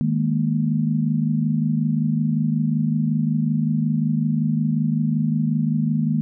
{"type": "chord", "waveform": "sine", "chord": "D# suspended fourth", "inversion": "none", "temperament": "equal", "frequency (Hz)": [155.56, 207.7, 233.1], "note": ["D#3", "G#3", "A#3"], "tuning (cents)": [0, 0, 0], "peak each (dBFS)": [-21, -24, -22], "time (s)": [0.01, 6.21], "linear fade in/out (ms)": 0, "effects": []}